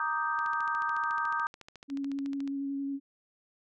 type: chord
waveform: sine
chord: Eb major seventh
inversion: second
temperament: equal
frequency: 932.3 / 1174.7 / 1244.5 / 1568 Hz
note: Bb5 / D6 / Eb6 / G6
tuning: 0 / 0 / 0 / 0 cents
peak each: -34 / -37 / -32 / -33 dBFS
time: 0-1.47 s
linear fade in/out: 2 ms
type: click train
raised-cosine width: 0.2 ms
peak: -30 dBFS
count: 30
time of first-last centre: 0.39-2.476 s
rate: 13.9 Hz
type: tone with vibrato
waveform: sine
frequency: 277.2 Hz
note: C#4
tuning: in tune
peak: -31 dBFS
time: 1.88-3 s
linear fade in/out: 50 ms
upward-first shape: square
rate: 11 Hz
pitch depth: 10 cents each way
effects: none